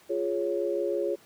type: chord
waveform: sine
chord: Db major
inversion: first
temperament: equal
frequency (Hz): 349.2 / 415.3 / 554.4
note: F4 / Ab4 / Db5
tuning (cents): 0 / 0 / 0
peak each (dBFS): -30 / -30 / -30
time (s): 0.09-1.16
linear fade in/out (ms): 20
effects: pink hiss -57 dBFS RMS until 1.25 s + high-pass 150 Hz 12 dB/octave